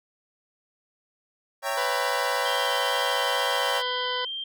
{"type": "chord", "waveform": "25% pulse", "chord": "C# diminished seventh", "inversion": "none", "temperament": "equal with one note detuned", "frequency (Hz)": [554.4, 659.3, 784, 921.1], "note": ["C#5", "E5", "G5", "Bb5"], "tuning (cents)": [0, 0, 0, -21], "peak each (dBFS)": [-26, -30, -28, -29], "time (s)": [1.62, 3.83], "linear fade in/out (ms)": 50}
{"type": "harmonic tone", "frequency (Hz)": 498.2, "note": "B4", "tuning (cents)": 15, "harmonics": [1, 2, 3, 4, 6, 7, 8, 9, 10], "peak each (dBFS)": [-33, -31, -35, -36, -41, -42, -42, -42, -42], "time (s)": [1.77, 4.25], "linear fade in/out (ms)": 5}
{"type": "tone with vibrato", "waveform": "sine", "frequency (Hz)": 3145, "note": "G7", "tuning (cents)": 5, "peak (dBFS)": -30, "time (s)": [2.45, 4.44], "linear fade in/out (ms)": 5, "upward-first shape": "square", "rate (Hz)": 2.2, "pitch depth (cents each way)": 13}
{"effects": []}